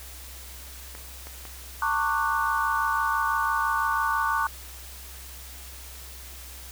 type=clicks; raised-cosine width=0.5 ms; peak=-26 dBFS; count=3; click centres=0.951 / 1.27 / 1.453 s
type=chord; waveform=sine; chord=D major seventh; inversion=second; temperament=equal with one note detuned; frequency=900 / 1108.7 / 1174.7 / 1480 Hz; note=A5 / C#6 / D6 / F#6; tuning=+39 / 0 / 0 / 0 cents; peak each=-28 dBFS; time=1.82-4.47 s; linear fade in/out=2 ms
effects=added 64 Hz sine -43 dBFS peak until 6.71 s + white hiss -44 dBFS RMS until 6.71 s